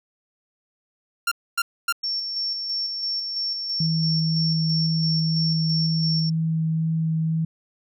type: tone bursts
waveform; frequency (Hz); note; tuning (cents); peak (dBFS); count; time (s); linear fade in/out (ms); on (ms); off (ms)
sawtooth; 1386; F6; -14; -16; 3; 1.27-1.925; 5; 45; 260
type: tone with tremolo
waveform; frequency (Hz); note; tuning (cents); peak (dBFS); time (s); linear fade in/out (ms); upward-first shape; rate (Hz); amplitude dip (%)
sine; 5450; F8; -43; -23; 2.03-6.3; 10; square; 3; 35
type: tone with vibrato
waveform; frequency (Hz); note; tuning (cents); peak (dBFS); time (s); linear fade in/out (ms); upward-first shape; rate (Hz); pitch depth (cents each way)
sine; 160.9; E3; -42; -20; 3.8-7.45; 5; sine; 2; 8
effects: none